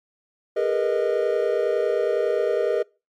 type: tone cluster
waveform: triangle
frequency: 404.8 / 457 / 486.8 / 621 Hz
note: G#4 / A#4 / B4 / D#5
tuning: -44 / -34 / -25 / -3 cents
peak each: -23 dBFS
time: 0.56-2.83 s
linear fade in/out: 10 ms
effects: noise-tail reverb RT60 0.3 s tail -25 dB re dry + MP3 96 kbps